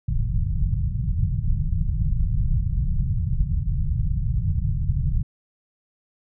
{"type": "low-pass noise", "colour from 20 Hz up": "pink", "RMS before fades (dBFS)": -22, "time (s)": [0.08, 5.23], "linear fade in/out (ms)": 5, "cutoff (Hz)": 160, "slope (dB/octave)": 48, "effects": []}